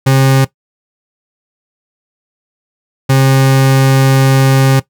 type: tone pair in turn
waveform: 40% pulse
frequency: 134.2 / 134.2 Hz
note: C3 / C3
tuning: +44 / +44 cents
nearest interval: unison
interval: 0 cents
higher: neither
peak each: -5 dBFS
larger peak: neither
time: 0.06-0.45 / 3.09-4.8 s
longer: second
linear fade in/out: 10 ms
effects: noise-tail reverb RT60 0.1 s tail -17 dB re dry